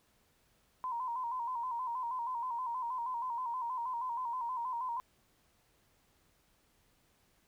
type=tone with vibrato; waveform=sine; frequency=977 Hz; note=B5; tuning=19 cents flat; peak=-34 dBFS; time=0.84-5 s; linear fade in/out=0 ms; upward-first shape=square; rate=6.3 Hz; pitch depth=72 cents each way; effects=pink hiss -71 dBFS RMS until 7.47 s